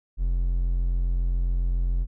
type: tone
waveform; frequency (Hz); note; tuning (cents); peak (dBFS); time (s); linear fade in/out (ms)
triangle; 43.65; F1; 0; -19; 0.17-2.07; 50
effects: none